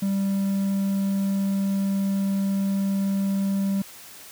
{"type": "tone", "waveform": "triangle", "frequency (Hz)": 196, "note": "G3", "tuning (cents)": 0, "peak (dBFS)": -19, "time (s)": [0.02, 3.82], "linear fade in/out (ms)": 5, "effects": ["white hiss -44 dBFS RMS until 4.31 s", "high-pass 60 Hz 12 dB/octave"]}